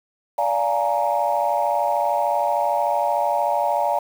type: chord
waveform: sine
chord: Bb dominant seventh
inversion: first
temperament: just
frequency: 582.7 / 699.2 / 839.1 / 932.3 Hz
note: D5 / F5 / Ab5 / Bb5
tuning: -14 / +2 / +18 / 0 cents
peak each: -23 dBFS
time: 0.38-3.99 s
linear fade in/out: 5 ms
effects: tanh soft clip ceiling -9 dBFS + 7-bit